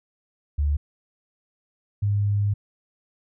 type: tone pair in turn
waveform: sine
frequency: 72.7 / 102.16 Hz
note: D2 / G#2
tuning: -17 / -28 cents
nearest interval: tritone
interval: 589 cents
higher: second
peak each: -19 dBFS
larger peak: neither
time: 0.58-0.77 / 2.02-2.54 s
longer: second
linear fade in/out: 10 ms
effects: none